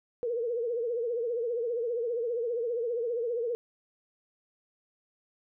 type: tone with vibrato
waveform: sine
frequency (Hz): 471.1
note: A#4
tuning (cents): +18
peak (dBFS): -28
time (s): 0.23-3.55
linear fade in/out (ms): 0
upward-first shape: triangle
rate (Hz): 15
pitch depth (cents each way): 110
effects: none